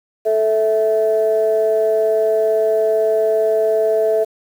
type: tone pair together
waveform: sine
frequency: 437.8 / 655.5 Hz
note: A4 / E5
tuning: -9 / -10 cents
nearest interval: perfect fifth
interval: 699 cents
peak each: -15 dBFS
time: 0.25-4.25 s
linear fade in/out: 20 ms
effects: tanh soft clip ceiling -6 dBFS + 7-bit